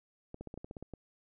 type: clicks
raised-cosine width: 2 ms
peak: -30 dBFS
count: 10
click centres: 0.344 / 0.41 / 0.473 / 0.541 / 0.576 / 0.645 / 0.711 / 0.768 / 0.826 / 0.937 s
effects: none